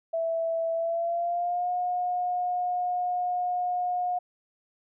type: tone with pitch glide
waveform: sine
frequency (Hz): 659.3 to 719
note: E5 to F#5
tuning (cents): 0 to -50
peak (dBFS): -25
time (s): 0.13-4.19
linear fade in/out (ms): 10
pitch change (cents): +150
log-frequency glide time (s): 0.73-1.71
effects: none